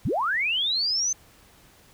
sine linear sweep, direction up, 61.4 to 6272 Hz, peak -22 dBFS, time 0.05-1.13 s, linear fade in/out 5 ms, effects pink hiss -55 dBFS RMS until 1.93 s

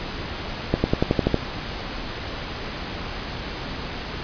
accelerating click train, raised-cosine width 2 ms, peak -4 dBFS, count 8, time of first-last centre 0.74-1.343 s, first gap 100 ms, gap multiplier 0.95, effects pink hiss -31 dBFS RMS until 4.23 s + resampled to 11025 Hz

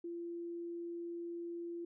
sine tone, 342 Hz, F4, 36 cents flat, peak -40 dBFS, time 0.04-1.85 s, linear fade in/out 5 ms, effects none

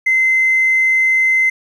triangle tone, 2064 Hz, C7, 24 cents flat, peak -7 dBFS, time 0.06-1.5 s, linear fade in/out 10 ms, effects tanh soft clip ceiling -8 dBFS

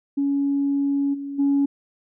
sine tone with level steps, 280.3 Hz, C#4, 19 cents sharp, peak -18 / -28 / -15 dBFS, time 0.17-1.66 s, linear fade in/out 10 ms, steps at 1.13 / 1.38 s, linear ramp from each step 20 ms, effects tanh soft clip ceiling -13 dBFS

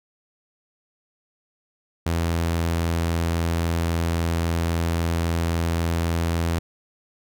sawtooth tone, 83.7 Hz, E2, 27 cents sharp, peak -17 dBFS, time 2.06-6.59 s, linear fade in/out 5 ms, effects none

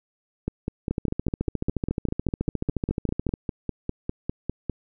two click trains, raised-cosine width 3 ms, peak -12 / -13 dBFS, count 35 / 22, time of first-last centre 0.91-3.339 / 0.48-4.697 s, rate 14 / 4.98 Hz, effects none

